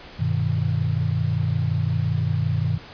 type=chord; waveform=sine; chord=G augmented; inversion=none; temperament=equal; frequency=98 / 123.47 / 155.56 Hz; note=G2 / B2 / D#3; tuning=0 / 0 / 0 cents; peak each=-24 dBFS; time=0.19-2.78 s; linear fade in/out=10 ms; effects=pink hiss -42 dBFS RMS until 2.93 s + resampled to 11025 Hz